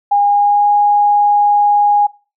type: tone with pitch glide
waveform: sine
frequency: 814 to 823.5 Hz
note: G#5 to G#5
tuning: -35 to -15 cents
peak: -8 dBFS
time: 0.11-2.07 s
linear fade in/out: 10 ms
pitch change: +20 cents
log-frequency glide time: 0.22-0.69 s
effects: noise-tail reverb RT60 0.3 s tail -20 dB re dry